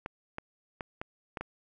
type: clicks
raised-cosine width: 0.5 ms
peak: -21 dBFS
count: 6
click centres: 0.061 / 0.384 / 0.808 / 1.015 / 1.372 / 1.41 s
effects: none